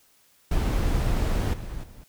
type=noise with level steps; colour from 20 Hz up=brown; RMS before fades=-23 / -35 / -46 dBFS; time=0.51-2.04 s; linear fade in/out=5 ms; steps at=1.53 / 1.83 s; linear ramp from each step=10 ms; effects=white hiss -61 dBFS RMS until 2.08 s

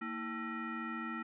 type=tone with frequency modulation; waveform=sine; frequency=784 Hz; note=G5; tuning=in tune; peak=-37 dBFS; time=0.01-1.23 s; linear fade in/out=10 ms; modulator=554 Hz; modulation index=2.2; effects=none

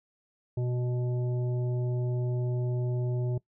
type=harmonic tone; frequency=123.47 Hz; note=B2; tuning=in tune; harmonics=1 / 3 / 5 / 7; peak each=-27 / -36 / -43 / -53 dBFS; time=0.57-3.38 s; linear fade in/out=5 ms; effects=noise-tail reverb RT60 0.1 s tail -21 dB re dry

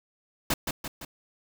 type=noise with echo; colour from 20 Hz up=pink; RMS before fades=-25 dBFS; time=0.5-0.54 s; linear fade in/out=5 ms; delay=170 ms; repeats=3; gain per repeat=-5 dB; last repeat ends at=1.05 s; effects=none

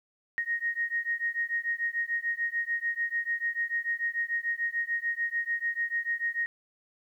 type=beating tone pair; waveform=sine; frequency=1864.7 / 1871.5 Hz; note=A#6 / A#6; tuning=0 / +6 cents; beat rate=6.8 Hz; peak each=-31 dBFS; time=0.38-6.46 s; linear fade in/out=0 ms; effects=11-bit

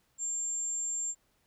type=tone; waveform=sine; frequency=7360 Hz; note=A#8; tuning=23 cents flat; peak=-31 dBFS; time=0.18-1.15 s; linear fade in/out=50 ms; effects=pink hiss -72 dBFS RMS until 1.46 s

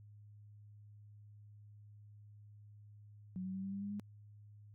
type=tone with pitch steps; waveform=sine; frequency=185 / 188.23 / 191.52 / 194.87 / 198.28 / 201.7 / 205.3 Hz; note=F#3 / F#3 / G3 / G3 / G3 / G3 / G#3; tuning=0 / +30 / -40 / -10 / +20 / +50 / -20 cents; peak=-39 dBFS; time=3.36-3.997 s; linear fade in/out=0 ms; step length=91 ms; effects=added 104 Hz sine -55 dBFS peak until 4.74 s

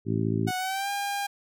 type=harmonic tone; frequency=55 Hz; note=A1; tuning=in tune; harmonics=2 / 3 / 4 / 5 / 6 / 7; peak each=-28 / -30 / -31 / -32 / -33 / -33 dBFS; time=0.05-0.52 s; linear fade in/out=50 ms
type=tone with pitch glide; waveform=sawtooth; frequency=738 to 804.8 Hz; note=F#5 to G5; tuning=-5 to +45 cents; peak=-24 dBFS; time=0.47-1.27 s; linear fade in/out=10 ms; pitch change=+150 cents; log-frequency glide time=0.57-0.9 s
effects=none

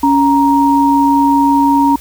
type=tone pair together; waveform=sine; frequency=279.4 / 936.5 Hz; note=C#4 / A#5; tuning=+14 / +8 cents; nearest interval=octave + major sixth; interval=2094 cents; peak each=-10 dBFS; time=0.03-1.96 s; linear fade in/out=5 ms; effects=added 60 Hz sine -35 dBFS peak until 2 s + white hiss -37 dBFS RMS until 2 s

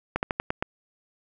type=slowing click train; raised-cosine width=0.5 ms; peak=-10 dBFS; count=6; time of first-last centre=0.16-0.625 s; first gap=69 ms; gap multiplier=1.15; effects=none

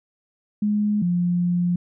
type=tone pair in turn; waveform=sine; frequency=208.8 / 175.96 Hz; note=G#3 / F3; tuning=+10 / +13 cents; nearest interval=minor third; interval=297 cents; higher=first; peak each=-18 dBFS; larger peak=neither; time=0.62-1.02 / 1.02-1.76 s; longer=second; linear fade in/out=5 ms; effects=none

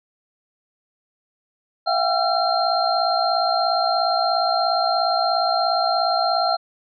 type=tone cluster; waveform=sine; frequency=667 / 724 / 787 / 1354 / 4181 Hz; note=E5 / F#5 / G5 / E6 / C8; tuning=+20 / -38 / +7 / +46 / -2 cents; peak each=-23 / -22 / -25 / -25 / -25 dBFS; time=1.86-6.57 s; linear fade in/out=20 ms; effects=none

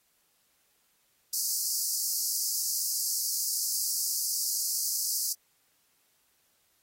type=high-pass noise; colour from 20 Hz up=pink; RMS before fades=-30 dBFS; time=1.33-5.33 s; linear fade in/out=5 ms; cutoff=4600 Hz; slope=96 dB/octave; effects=white hiss -70 dBFS RMS until 6.82 s + AAC 48 kbps

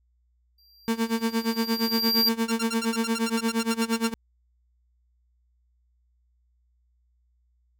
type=tone with exponential growth; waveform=square; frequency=4737 Hz; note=D8; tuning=14 cents sharp; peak=-19 dBFS; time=0.58-2.29 s; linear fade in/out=5 ms; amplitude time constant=370 ms
type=tone with tremolo; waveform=35% pulse; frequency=227.3 Hz; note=A#3; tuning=43 cents flat; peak=-19 dBFS; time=0.88-4.14 s; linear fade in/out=0 ms; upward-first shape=sine; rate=8.6 Hz; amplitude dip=90%
type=tone bursts; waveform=10% pulse; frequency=1380 Hz; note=F6; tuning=21 cents flat; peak=-20 dBFS; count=15; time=2.48-4.077 s; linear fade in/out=10 ms; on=43 ms; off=68 ms
effects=added 60 Hz sine -64 dBFS peak until 7.79 s

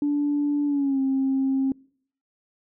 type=tone with pitch glide; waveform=sine; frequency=290.5 to 267.9 Hz; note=D4 to C4; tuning=-19 to +41 cents; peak=-19 dBFS; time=0.02-1.72 s; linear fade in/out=2 ms; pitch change=-140 cents; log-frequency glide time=0.66-1 s; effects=noise-tail reverb RT60 0.6 s tail -26 dB re dry + tanh soft clip ceiling -16 dBFS

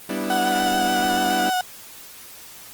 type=chord; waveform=30% pulse; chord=E minor seventh; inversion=first; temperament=equal; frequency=196 / 246.9 / 293.7 / 329.6 Hz; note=G3 / B3 / D4 / E4; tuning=0 / 0 / 0 / 0 cents; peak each=-27 dBFS; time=0.09-1.5 s; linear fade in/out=5 ms
type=tone with vibrato; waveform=35% pulse; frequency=740 Hz; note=F#5; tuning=in tune; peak=-18 dBFS; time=0.3-1.61 s; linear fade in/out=2 ms; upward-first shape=square; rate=6.9 Hz; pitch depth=18 cents each way
effects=white hiss -42 dBFS RMS until 2.73 s + Opus 24 kbps

